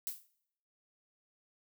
violet noise with exponential decay, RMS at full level -34 dBFS, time 0.07-0.27 s, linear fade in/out 0 ms, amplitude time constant 42 ms, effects noise-tail reverb RT60 0.7 s tail -20 dB re dry

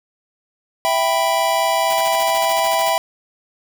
square chord, E minor, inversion none, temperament equal, 659.3 / 784 / 987.8 Hz, E5 / G5 / B5, 0 / 0 / 0 cents, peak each -20 / -21 / -21 dBFS, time 0.85-2.98 s, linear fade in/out 0 ms
white noise bursts, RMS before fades -29 dBFS, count 14, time 1.9-2.897 s, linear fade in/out 2 ms, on 35 ms, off 39 ms
effects none

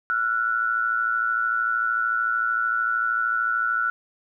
sine tone pair together, 1353.7 / 1467 Hz, E6 / F#6, +46 / -15 cents, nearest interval minor second, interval 139 cents, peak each -24 / -23 dBFS, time 0.1-3.9 s, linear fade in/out 0 ms, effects none

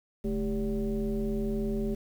sine tone with frequency modulation, 216.3 Hz, A3, 29 cents flat, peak -27 dBFS, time 0.24-1.95 s, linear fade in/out 10 ms, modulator 178 Hz, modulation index 1.2, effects 9-bit

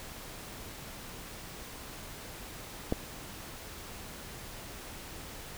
clicks, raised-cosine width 2 ms, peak -14 / -30 dBFS, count 2, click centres 2.924 / 2.928 s, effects pink hiss -45 dBFS RMS until 5.57 s

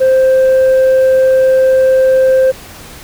sine tone, 523.3 Hz, C5, in tune, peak -3 dBFS, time 0-2.52 s, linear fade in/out 20 ms, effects tanh soft clip ceiling -5 dBFS + pink hiss -33 dBFS RMS until 3.03 s

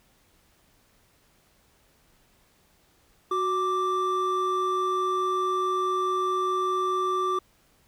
triangle tone pair together, 370 / 1174.7 Hz, F#4 / D6, 0 / 0 cents, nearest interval octave + minor sixth, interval 2000 cents, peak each -26 / -23 dBFS, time 3.31-7.39 s, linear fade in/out 5 ms, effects pink hiss -63 dBFS RMS until 7.87 s

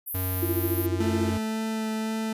white high-pass noise, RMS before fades -29 dBFS, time 0.06-0.87 s, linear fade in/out 20 ms, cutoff 11000 Hz, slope 96 dB/octave
square tone, 92.5 Hz, F#2, in tune, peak -28 dBFS, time 0.14-1.38 s, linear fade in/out 10 ms
sine tone with tremolo, 340 Hz, F4, 46 cents flat, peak -22 dBFS, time 0.42-1.3 s, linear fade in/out 10 ms, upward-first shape sine, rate 14 Hz, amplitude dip 100%
40% pulse tone with vibrato, 220 Hz, A3, in tune, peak -26 dBFS, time 1-2.33 s, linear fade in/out 5 ms, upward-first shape sine, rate 1.9 Hz, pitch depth 8 cents each way
effects resampled to 32000 Hz

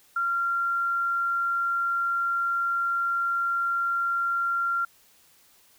sine tone, 1380 Hz, F6, 21 cents flat, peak -23 dBFS, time 0.16-4.85 s, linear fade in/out 5 ms, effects white hiss -59 dBFS RMS until 5.78 s

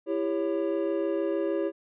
triangle chord, C# diminished, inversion first, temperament just, 332.6 / 399.1 / 554.4 Hz, E4 / G4 / C#5, +16 / +31 / 0 cents, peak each -27 / -28 / -29 dBFS, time 0.06-1.72 s, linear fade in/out 50 ms, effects resampled to 8000 Hz

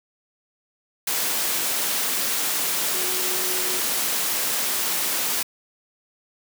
sine tone in noise, 367.8 Hz, F#4, 10 cents flat, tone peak -34 dBFS, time 2.94-3.8 s, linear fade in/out 5 ms, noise white, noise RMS -24 dBFS, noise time 1.07-5.43 s, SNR -13 dB, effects high-pass 200 Hz 12 dB/octave

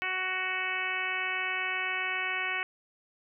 harmonic tone, 372.2 Hz, F#4, 10 cents sharp, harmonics 1 / 2 / 3 / 4 / 5 / 6 / 7 / 8, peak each -45 / -41 / -39 / -37 / -36 / -34 / -36 / -42 dBFS, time 0.02-2.63 s, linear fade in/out 0 ms, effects none

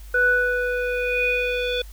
square tone with low-pass filter sweep, 493.9 Hz, B4, in tune, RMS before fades -22 dBFS, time 0.14-1.82 s, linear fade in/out 5 ms, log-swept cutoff 1400 to 3300 Hz, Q 8.2, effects added 50 Hz sine -37 dBFS peak until 1.92 s + white hiss -51 dBFS RMS until 1.92 s

